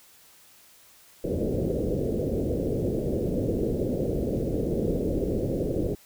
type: low-pass noise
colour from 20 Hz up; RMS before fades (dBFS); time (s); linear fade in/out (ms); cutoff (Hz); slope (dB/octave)
white; -27; 1.24-5.95; 2; 530; 48
effects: white hiss -55 dBFS RMS until 6.05 s